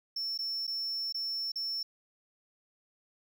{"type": "tone with dropouts", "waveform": "triangle", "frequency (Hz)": 5400, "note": "E8", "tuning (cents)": 41, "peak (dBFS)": -31, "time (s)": [0.16, 1.83], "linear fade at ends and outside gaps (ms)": 5, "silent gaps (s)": [[0.377, 0.388], [0.669, 0.676], [1.125, 1.144], [1.519, 1.557]], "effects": []}